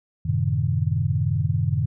sine chord, F# diminished seventh, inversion none, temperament equal with one note detuned, 92.5 / 110 / 130.81 / 153.16 Hz, F#2 / A2 / C3 / Eb3, 0 / 0 / 0 / -27 cents, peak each -25 dBFS, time 0.25-1.86 s, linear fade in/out 10 ms, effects none

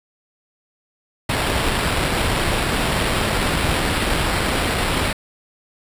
pink noise with sample-and-hold, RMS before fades -20 dBFS, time 1.29-5.13 s, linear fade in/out 5 ms, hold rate 6300 Hz, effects resampled to 32000 Hz

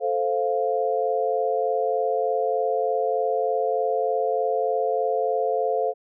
sine chord, F major, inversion first, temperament equal, 440 / 523.3 / 698.5 Hz, A4 / C5 / F5, 0 / 0 / 0 cents, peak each -25 dBFS, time 0-5.94 s, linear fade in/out 50 ms, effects none

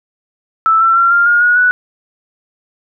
sine tone with pitch steps, 1318.5 / 1343.9 / 1369.7 / 1396.1 / 1423 / 1450.3 / 1478.3 Hz, E6 / E6 / F6 / F6 / F6 / F#6 / F#6, 0 / +33 / -34 / -1 / +32 / -35 / -2 cents, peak -7 dBFS, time 0.66-1.71 s, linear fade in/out 0 ms, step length 150 ms, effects none

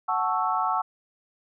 sine chord, F# minor seventh, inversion none, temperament equal, 740 / 880 / 1108.7 / 1318.5 Hz, F#5 / A5 / C#6 / E6, 0 / 0 / 0 / 0 cents, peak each -28 dBFS, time 0.08-0.82 s, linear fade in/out 10 ms, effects none

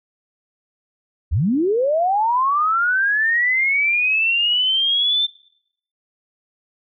sine linear sweep, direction up, 58.27 to 3582 Hz, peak -15 dBFS, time 1.31-5.27 s, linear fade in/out 20 ms, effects noise-tail reverb RT60 0.7 s tail -22 dB re dry

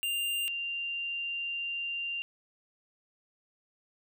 square / sine tone pair in turn, 2794 / 2783 Hz, F7 / F7, 0 / -7 cents, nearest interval unison, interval 7 cents, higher first, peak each -30 / -32 dBFS, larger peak first, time 0.03-0.48 / 0.48-2.22 s, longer second, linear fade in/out 0 ms, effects none

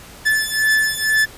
45% pulse beating tone pair, 1741 / 1743.1 Hz, A6 / A6, -19 / -17 cents, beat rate 2.1 Hz, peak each -18 dBFS, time 0.25-1.26 s, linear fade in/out 20 ms, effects pink hiss -40 dBFS RMS until 1.37 s + resampled to 32000 Hz

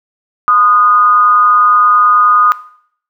sine tone with amplitude modulation, 1232 Hz, D#6, 17 cents flat, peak -3 dBFS, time 0.48-2.52 s, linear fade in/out 0 ms, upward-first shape sine, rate 209 Hz, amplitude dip 60%, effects noise-tail reverb RT60 0.6 s tail -17 dB re dry

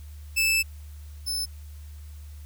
sawtooth tone pair in turn, 2631 / 5262 Hz, E7 / E8, -4 / -4 cents, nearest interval octave, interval 1200 cents, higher second, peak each -17 / -24 dBFS, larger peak first, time 0.36-0.63 / 1.26-1.46 s, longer first, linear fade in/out 20 ms, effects added 74 Hz sine -39 dBFS peak until 2.45 s + white hiss -57 dBFS RMS until 2.45 s

